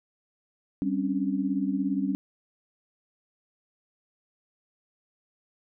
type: tone cluster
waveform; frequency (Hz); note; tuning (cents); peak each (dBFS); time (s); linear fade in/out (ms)
sine; 194.8 / 267.9 / 285.1; G3 / C4 / C#4; -11 / +41 / +49; -29; 0.82-2.15; 0
effects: none